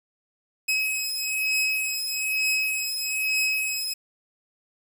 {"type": "beating tone pair", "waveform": "sawtooth", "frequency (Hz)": [2553, 2554.1], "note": ["D#7", "D#7"], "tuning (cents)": [44, 45], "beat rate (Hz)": 1.1, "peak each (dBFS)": [-23, -24], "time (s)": [0.68, 3.94], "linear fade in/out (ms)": 10, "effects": ["8-bit"]}